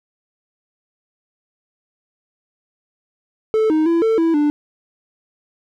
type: tone with pitch steps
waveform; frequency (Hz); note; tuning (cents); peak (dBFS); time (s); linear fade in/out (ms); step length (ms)
triangle; 437.8 / 312.1 / 335.1 / 446.6 / 329.2 / 295.3; A4 / D#4 / E4 / A4 / E4 / D4; -9 / +5 / +29 / +26 / -2 / +10; -11; 3.54-4.5; 0; 160
effects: none